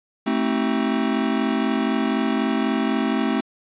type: chord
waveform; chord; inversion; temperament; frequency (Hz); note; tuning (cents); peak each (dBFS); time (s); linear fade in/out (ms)
square; A diminished seventh; none; just; 220 / 264 / 316.8 / 380.2; A3 / C4 / Eb4 / Gb4; 0 / +16 / +31 / +47; -24 / -24 / -28 / -30; 0.26-3.41; 10
effects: resampled to 8000 Hz + 8-bit